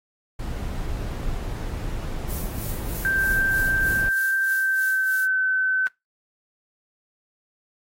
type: noise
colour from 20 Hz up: brown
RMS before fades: -29 dBFS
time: 0.39-4.09 s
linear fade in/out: 5 ms
type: noise with tremolo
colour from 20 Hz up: violet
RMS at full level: -33 dBFS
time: 2.28-5.27 s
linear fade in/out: 20 ms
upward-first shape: sine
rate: 3.2 Hz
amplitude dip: 65%
type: tone with pitch glide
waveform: sine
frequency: 1568 to 1525.1 Hz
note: G6 to G6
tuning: 0 to -48 cents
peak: -19 dBFS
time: 3.05-5.87 s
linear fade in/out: 0 ms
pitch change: -48 cents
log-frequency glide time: 4.45-5.38 s
effects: noise-tail reverb RT60 0.2 s tail -23 dB re dry + AAC 48 kbps